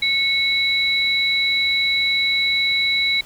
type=tone pair together; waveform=sine; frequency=2202 / 3924 Hz; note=C#7 / B7; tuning=-12 / -12 cents; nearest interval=minor seventh; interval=1000 cents; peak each=-19 dBFS; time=0.02-3.21 s; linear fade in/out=5 ms; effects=pink hiss -44 dBFS RMS until 3.25 s